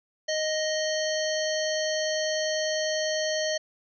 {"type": "harmonic tone", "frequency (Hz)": 622.3, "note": "D#5", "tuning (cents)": 0, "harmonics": [1, 3, 5, 7, 9, 10], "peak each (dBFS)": [-27, -33, -36, -34, -39, -37], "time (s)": [0.28, 3.58], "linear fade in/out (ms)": 10, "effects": []}